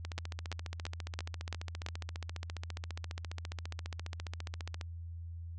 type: two click trains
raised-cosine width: 0.2 ms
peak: -24 / -20 dBFS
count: 71 / 6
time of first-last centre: 0.05-4.812 / 0.18-1.864 s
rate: 14.7 / 2.97 Hz
effects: added 84 Hz sine -41 dBFS peak until 5.58 s + resampled to 22050 Hz